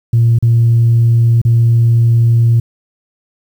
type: tone with dropouts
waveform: sine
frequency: 116.4 Hz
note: A#2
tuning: 2 cents flat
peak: -5 dBFS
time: 0.13-2.6 s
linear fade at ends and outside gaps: 5 ms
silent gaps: 0.388-0.425 / 1.416-1.45 s
effects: tanh soft clip ceiling -3 dBFS + 7-bit